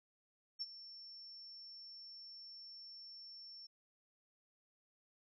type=tone with ADSR envelope; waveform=sine; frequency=5420 Hz; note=E8; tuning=47 cents sharp; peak=-37 dBFS; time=0.59-3.67 s; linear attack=26 ms; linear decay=35 ms; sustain=-14 dB; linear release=10 ms; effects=none